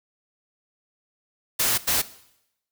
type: noise bursts at uneven times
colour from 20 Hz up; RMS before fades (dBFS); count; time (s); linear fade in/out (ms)
white; -22; 2; 1.59-1.78 / 1.87-2.02; 10
effects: noise-tail reverb RT60 0.8 s tail -17 dB re dry